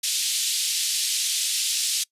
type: band-pass noise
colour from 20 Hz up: pink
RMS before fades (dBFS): -25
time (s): 0.03-2.04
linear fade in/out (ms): 10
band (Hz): 3200 to 11000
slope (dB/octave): 24
effects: noise-tail reverb RT60 0.1 s tail -24 dB re dry + resampled to 32000 Hz